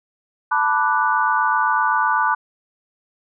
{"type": "chord", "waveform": "sine", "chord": "B minor seventh", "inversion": "third", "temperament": "equal", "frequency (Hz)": [880, 987.8, 1174.7, 1480], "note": ["A5", "B5", "D6", "F#6"], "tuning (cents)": [0, 0, 0, 0], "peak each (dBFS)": -21, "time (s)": [0.51, 2.35], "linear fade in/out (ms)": 10, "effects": []}